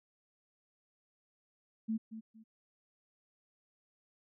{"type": "tone with echo", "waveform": "sine", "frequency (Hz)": 221.5, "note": "A3", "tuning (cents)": 12, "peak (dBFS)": -31, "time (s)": [1.88, 1.98], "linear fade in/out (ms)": 20, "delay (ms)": 230, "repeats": 2, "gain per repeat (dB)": -11, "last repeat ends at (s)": 2.44, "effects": []}